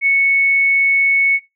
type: tone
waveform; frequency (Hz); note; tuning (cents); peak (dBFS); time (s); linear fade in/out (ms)
sine; 2211; C#7; -5; -10; 0.01-1.4; 50
effects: noise-tail reverb RT60 0.2 s tail -19 dB re dry